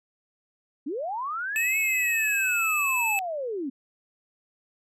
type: linear two-way sweep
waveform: sine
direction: up then down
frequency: 249.9 to 2217 to 249.9 Hz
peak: -28 dBFS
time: 0.86-3.7 s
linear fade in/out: 10 ms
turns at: 1.78 s
type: tone with pitch glide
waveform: square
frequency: 2578 to 2609 Hz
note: E7 to E7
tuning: -39 to -18 cents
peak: -24 dBFS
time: 1.56-3.19 s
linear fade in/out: 0 ms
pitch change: +21 cents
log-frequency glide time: 2.31-2.71 s
effects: none